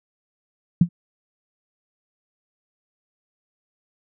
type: tone with exponential decay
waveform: sine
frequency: 172.5 Hz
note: F3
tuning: 21 cents flat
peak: -7 dBFS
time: 0.81-0.89 s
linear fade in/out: 5 ms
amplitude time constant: 17 ms
effects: none

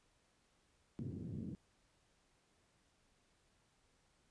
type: band-pass noise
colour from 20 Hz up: pink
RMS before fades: -45 dBFS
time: 0.99-1.55 s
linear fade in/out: 0 ms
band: 100 to 300 Hz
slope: 24 dB/octave
effects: pink hiss -75 dBFS RMS until 4.3 s + resampled to 22050 Hz

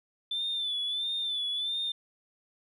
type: tone with vibrato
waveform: sine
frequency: 3520 Hz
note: A7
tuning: in tune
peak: -28 dBFS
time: 0.31-1.92 s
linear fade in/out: 5 ms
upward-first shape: sine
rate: 1.5 Hz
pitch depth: 62 cents each way
effects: tanh soft clip ceiling -25 dBFS

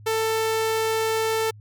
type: tone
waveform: sawtooth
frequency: 443.7 Hz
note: A4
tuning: 14 cents sharp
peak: -17 dBFS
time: 0.06-1.51 s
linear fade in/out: 10 ms
effects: added 105 Hz sine -42 dBFS peak until 1.6 s + MP3 96 kbps

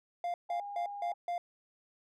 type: tone bursts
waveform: triangle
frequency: 698.5 Hz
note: F5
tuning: in tune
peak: -30 dBFS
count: 5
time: 0.24-1.38 s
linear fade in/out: 2 ms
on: 100 ms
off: 160 ms
type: tone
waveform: sine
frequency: 812 Hz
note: G#5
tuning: 39 cents flat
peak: -39 dBFS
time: 0.49-1.14 s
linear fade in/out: 10 ms
effects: none

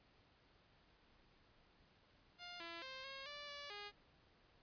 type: tone with pitch steps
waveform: 5% pulse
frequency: 705 / 336.8 / 526 / 542 / 583 / 576 / 410.8 Hz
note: F5 / E4 / C5 / C#5 / D5 / D5 / G#4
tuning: +16 / +37 / +9 / -39 / -13 / -34 / -19 cents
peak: -37 dBFS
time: 2.38-3.92 s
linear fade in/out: 50 ms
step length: 220 ms
effects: pink hiss -71 dBFS RMS until 4.62 s + resampled to 11025 Hz

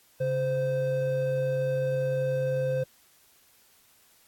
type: tone pair together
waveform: triangle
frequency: 137.2 / 518 Hz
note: C#3 / C5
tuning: -17 / -17 cents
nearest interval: octave + major seventh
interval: 2300 cents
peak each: -28 / -24 dBFS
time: 0.2-2.84 s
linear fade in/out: 10 ms
effects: white hiss -61 dBFS RMS until 4.27 s + AAC 64 kbps

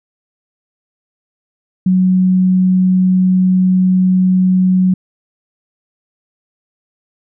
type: tone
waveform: sine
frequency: 185 Hz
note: F#3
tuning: in tune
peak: -8 dBFS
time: 1.86-4.94 s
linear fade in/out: 5 ms
effects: none

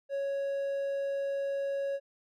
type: tone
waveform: triangle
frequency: 554.4 Hz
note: C#5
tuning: in tune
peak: -28 dBFS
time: 0.09-2 s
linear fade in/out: 50 ms
effects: none

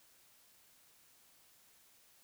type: silence
effects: white hiss -66 dBFS RMS until 2.23 s

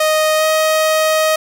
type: tone with pitch glide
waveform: sawtooth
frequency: 622.3 to 628.1 Hz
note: D#5 to D#5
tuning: 0 to +16 cents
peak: -8 dBFS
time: 0-1.36 s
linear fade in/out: 5 ms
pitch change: +16 cents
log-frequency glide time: 0.37-0.44 s
effects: 7-bit

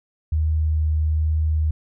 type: tone with vibrato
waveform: sine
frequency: 77.78 Hz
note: D#2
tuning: in tune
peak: -17 dBFS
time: 0.32-1.71 s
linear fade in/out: 5 ms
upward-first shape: triangle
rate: 1.2 Hz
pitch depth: 9 cents each way
effects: none

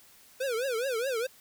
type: tone with vibrato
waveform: square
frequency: 494 Hz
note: B4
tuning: in tune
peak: -29 dBFS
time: 0.4-1.27 s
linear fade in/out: 10 ms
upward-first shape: triangle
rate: 4.8 Hz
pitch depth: 230 cents each way
effects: white hiss -57 dBFS RMS until 1.4 s

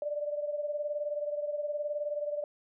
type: beating tone pair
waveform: sine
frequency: 587.3 / 606.3 Hz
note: D5 / D#5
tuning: 0 / -45 cents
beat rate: 19 Hz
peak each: -32 / -38 dBFS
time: 0.02-2.44 s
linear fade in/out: 2 ms
effects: none

